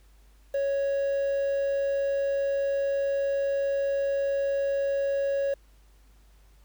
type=tone with quantisation; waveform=triangle; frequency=554.4 Hz; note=C#5; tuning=in tune; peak=-22 dBFS; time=0.54-5.54 s; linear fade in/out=5 ms; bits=8; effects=added 50 Hz sine -54 dBFS peak until 6.64 s + pink hiss -65 dBFS RMS until 6.64 s